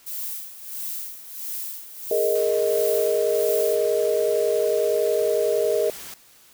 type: noise with tremolo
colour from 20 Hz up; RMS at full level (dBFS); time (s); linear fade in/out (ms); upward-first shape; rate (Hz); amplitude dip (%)
violet; -30; 0.06-3.76; 10; sine; 1.5; 75
type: chord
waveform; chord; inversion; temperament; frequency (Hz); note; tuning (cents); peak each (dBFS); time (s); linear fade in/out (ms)
sine; Ab suspended second; none; equal; 415.3 / 466.2 / 622.3; Ab4 / Bb4 / Eb5; 0 / 0 / 0; -23; 2.11-5.9; 2
type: noise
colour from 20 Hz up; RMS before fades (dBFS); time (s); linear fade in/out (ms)
white; -38; 2.35-6.14; 2
effects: white hiss -53 dBFS RMS until 6.53 s